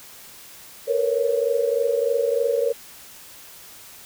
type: tone cluster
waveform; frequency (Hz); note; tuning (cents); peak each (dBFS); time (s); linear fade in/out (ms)
sine; 458.6 / 481.9 / 555; A#4 / B4 / C#5; -28 / -43 / +2; -23; 0.87-2.73; 20
effects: white hiss -44 dBFS RMS until 4.05 s